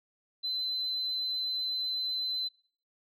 sine tone, 4046 Hz, B7, 41 cents sharp, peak -29 dBFS, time 0.43-2.49 s, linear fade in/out 20 ms, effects noise-tail reverb RT60 0.6 s tail -25 dB re dry + tanh soft clip ceiling -25 dBFS

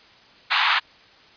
pink band-pass noise, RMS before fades -20 dBFS, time 0.5-0.8 s, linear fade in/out 20 ms, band 860 to 4200 Hz, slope 48 dB/octave, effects white hiss -51 dBFS RMS until 1.36 s + resampled to 11025 Hz

